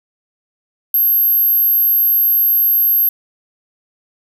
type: tone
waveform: sine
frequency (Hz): 12544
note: G9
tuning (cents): 0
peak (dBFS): -10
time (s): 0.94-3.09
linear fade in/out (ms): 2
effects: none